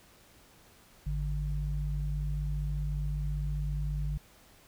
sine tone pair together, 52.01 / 146.83 Hz, G#1 / D3, +3 / 0 cents, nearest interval octave + tritone, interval 1797 cents, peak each -31 / -34 dBFS, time 1.06-4.18 s, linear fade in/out 10 ms, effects pink hiss -59 dBFS RMS until 4.67 s

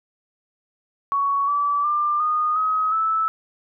sine tone with pitch steps, 1118 / 1154.1 / 1191.3 / 1229.8 / 1269.5 / 1310.5 Hz, C#6 / D6 / D6 / D#6 / D#6 / E6, +14 / -31 / +24 / -21 / +34 / -11 cents, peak -18 dBFS, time 1.12-3.28 s, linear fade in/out 0 ms, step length 360 ms, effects none

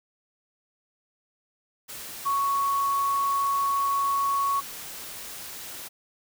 sine tone in noise, 1111 Hz, C#6, 4 cents sharp, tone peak -22 dBFS, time 2.25-4.61 s, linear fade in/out 20 ms, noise white, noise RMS -39 dBFS, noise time 1.88-5.89 s, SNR +14 dB, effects none

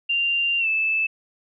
sine tone with pitch glide, 2783 to 2627 Hz, F7 to E7, -7 to -7 cents, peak -19 dBFS, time 0.09-1.07 s, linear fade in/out 10 ms, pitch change -100 cents, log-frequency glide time 0.59-0.67 s, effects none

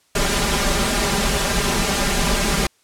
pink noise with comb filter, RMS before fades -19 dBFS, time 0.15-2.67 s, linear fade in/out 5 ms, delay 5 ms, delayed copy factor +0.95, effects white hiss -60 dBFS RMS until 2.83 s + low-pass 10000 Hz 12 dB/octave

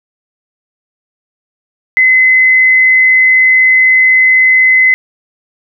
sine tone, 2039 Hz, C7, 45 cents flat, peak -4 dBFS, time 1.97-4.94 s, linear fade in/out 0 ms, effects none

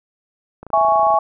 click train, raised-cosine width 1 ms, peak -21 dBFS, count 15, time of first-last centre 0.63-1.141 s, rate 27.4 Hz
sine chord, C# minor, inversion first, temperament equal with one note detuned, 659.3 / 830.6 / 1111.9 Hz, E5 / G#5 / C#6, 0 / 0 / +5 cents, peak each -17 / -15 / -17 dBFS, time 0.73-1.19 s, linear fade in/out 5 ms
effects none

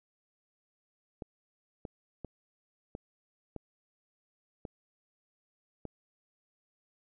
clicks, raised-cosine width 2 ms, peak -26 dBFS, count 7, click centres 1.222 / 1.852 / 2.247 / 2.951 / 3.563 / 4.652 / 5.853 s, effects none

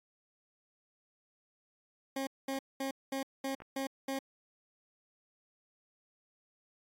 20% pulse tone bursts, 270 Hz, C#4, 45 cents flat, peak -29 dBFS, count 7, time 2.16-4.19 s, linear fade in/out 5 ms, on 110 ms, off 210 ms
clicks, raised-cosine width 0.5 ms, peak -34 dBFS, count 2, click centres 3.603 / 3.62 s
effects AAC 64 kbps

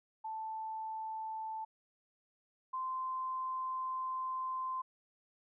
sine tone pair in turn, 880 / 1037.9 Hz, A5 / C6, 0 / -14 cents, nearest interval minor third, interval 286 cents, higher second, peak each -38 / -35 dBFS, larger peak second, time 0.24-1.65 / 2.73-4.82 s, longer second, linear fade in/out 10 ms, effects none

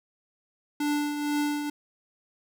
square tone with tremolo, 293.7 Hz, D4, in tune, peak -24 dBFS, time 0.8-1.7 s, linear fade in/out 5 ms, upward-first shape triangle, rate 2.1 Hz, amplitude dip 55%, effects none

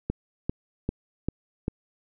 click train, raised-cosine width 3 ms, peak -13 dBFS, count 5, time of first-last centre 0.1-1.681 s, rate 2.53 Hz, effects none

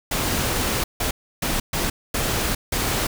pink noise bursts at uneven times, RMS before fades -23 dBFS, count 6, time 0.11-0.84 / 1-1.11 / 1.42-1.6 / 1.73-1.9 / 2.14-2.55 / 2.72-3.07 s, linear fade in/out 5 ms, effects none

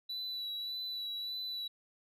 sine tone with vibrato, 3951 Hz, B7, in tune, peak -34 dBFS, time 0.09-1.68 s, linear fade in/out 10 ms, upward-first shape sine, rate 1.7 Hz, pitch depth 23 cents each way, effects tanh soft clip ceiling -36 dBFS

